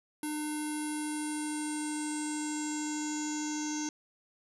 square tone with low-pass filter sweep, 302.2 Hz, D4, 50 cents sharp, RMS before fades -35 dBFS, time 0.23-3.89 s, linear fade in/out 2 ms, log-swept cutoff 11000 to 6300 Hz, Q 9.9, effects none

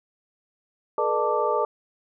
sine tone cluster, 427 / 481.7 / 601 / 887 / 1171 Hz, G#4 / B4 / D5 / A5 / D6, +48 / -43 / +40 / +14 / -5 cents, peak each -27 dBFS, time 0.98-1.65 s, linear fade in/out 2 ms, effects none

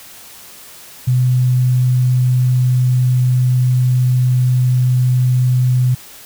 sine tone, 126.2 Hz, B2, 38 cents sharp, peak -10 dBFS, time 1.07-5.95 s, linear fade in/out 10 ms, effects white hiss -38 dBFS RMS until 6.25 s

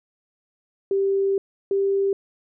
sine tone pair in turn, 392 / 393.7 Hz, G4 / G4, 0 / +8 cents, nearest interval unison, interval 8 cents, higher second, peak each -18 dBFS, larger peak neither, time 0.91-1.38 / 1.71-2.13 s, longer first, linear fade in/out 2 ms, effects none

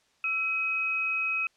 sine tone pair together, 1330 / 2537 Hz, E6 / D#7, +15 / +33 cents, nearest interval major seventh, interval 1118 cents, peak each -36 / -26 dBFS, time 0.24-1.47 s, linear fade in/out 2 ms, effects white hiss -67 dBFS RMS until 1.56 s + low-pass 6000 Hz 12 dB/octave

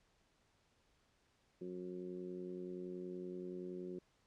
harmonic tone, 90.6 Hz, F#2, 36 cents flat, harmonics 2 / 3 / 4 / 5 / 6, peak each -49 / -53 / -45 / -58 / -60 dBFS, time 1.61-3.99 s, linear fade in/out 5 ms, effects pink hiss -75 dBFS RMS until 4.26 s + low-pass 7000 Hz 12 dB/octave

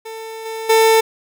30% pulse tone with level steps, 446.1 Hz, A4, 24 cents sharp, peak -26 / -22 / -7 dBFS, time 0.05-1.01 s, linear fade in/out 10 ms, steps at 0.45 / 0.69 s, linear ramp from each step 10 ms, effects none

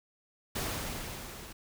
pink noise with level ramp, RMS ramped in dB -33 to -47 dBFS, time 0.55-1.53 s, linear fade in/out 10 ms, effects none

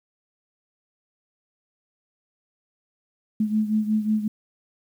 sine beating tone pair, 213.8 / 219.3 Hz, A3 / A3, -49 / -6 cents, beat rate 5.5 Hz, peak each -21 / -26 dBFS, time 3.4-4.28 s, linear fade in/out 5 ms, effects 9-bit

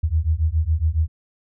sine beating tone pair, 76.1 / 83.3 Hz, D#2 / E2, -38 / +19 cents, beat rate 7.2 Hz, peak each -20 dBFS, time 0.03-1.08 s, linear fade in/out 10 ms, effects none

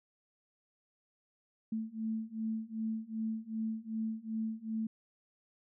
sine beating tone pair, 220 / 222.6 Hz, A3 / A3, 0 / +20 cents, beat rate 2.6 Hz, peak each -38 / -37 dBFS, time 1.72-4.87 s, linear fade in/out 5 ms, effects none

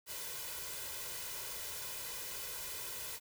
white noise with comb filter, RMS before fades -43 dBFS, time 0.06-3.2 s, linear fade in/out 50 ms, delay 2 ms, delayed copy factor +0.65, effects none

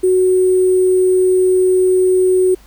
sine tone with sample-and-hold, 370 Hz, F#4, in tune, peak -9 dBFS, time 0.03-2.55 s, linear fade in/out 10 ms, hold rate 8820 Hz, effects added 50 Hz sine -43 dBFS peak until 2.66 s + pink hiss -48 dBFS RMS until 2.66 s

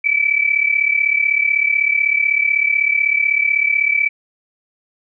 sine tone pair together, 2289 / 2325 Hz, D7 / D7, -45 / -18 cents, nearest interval unison, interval 27 cents, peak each -16 dBFS, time 0.04-4.09 s, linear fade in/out 10 ms, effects none

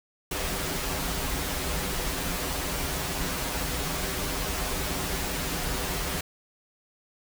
pink noise with comb filter, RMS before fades -30 dBFS, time 0.31-6.21 s, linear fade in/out 5 ms, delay 9 ms, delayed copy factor -0.8, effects none

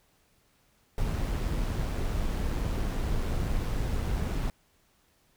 brown noise with amplitude modulation, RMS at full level -28 dBFS, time 0.98-4.5 s, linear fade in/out 0 ms, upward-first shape sine, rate 107 Hz, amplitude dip 25%, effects pink hiss -67 dBFS RMS until 5.36 s

